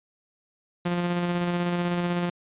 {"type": "tone with tremolo", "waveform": "sawtooth", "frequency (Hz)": 175.1, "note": "F3", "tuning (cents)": 5, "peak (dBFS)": -19, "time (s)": [0.85, 2.3], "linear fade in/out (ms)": 10, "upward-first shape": "square", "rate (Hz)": 16, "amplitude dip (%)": 25, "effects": ["resampled to 8000 Hz"]}